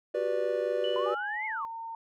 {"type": "chord", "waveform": "triangle", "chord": "G major seventh", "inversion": "third", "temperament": "just", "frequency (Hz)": [367.5, 392, 490, 588], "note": ["F#4", "G4", "B4", "D5"], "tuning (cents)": [-12, 0, -14, 2], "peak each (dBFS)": [-33, -33, -29, -29], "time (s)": [0.14, 1.15], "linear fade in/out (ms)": 10}
{"type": "tone with exponential decay", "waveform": "sine", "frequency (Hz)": 2960, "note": "F#7", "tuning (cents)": 0, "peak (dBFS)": -34, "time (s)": [0.84, 1.63], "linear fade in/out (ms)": 2, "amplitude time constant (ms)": 170}
{"type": "exponential two-way sweep", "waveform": "sine", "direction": "up then down", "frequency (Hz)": [1002, 2195, 1036], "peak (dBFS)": -32, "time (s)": [0.96, 1.65], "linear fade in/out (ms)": 0, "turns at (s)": 1.46}
{"type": "tone with pitch glide", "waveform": "sine", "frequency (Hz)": [830.6, 911], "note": ["G#5", "A#5"], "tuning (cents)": [0, -40], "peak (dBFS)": -36, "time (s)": [1.06, 1.95], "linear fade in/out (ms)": 2, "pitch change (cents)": 160, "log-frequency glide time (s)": [1.3, 1.63]}
{"effects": []}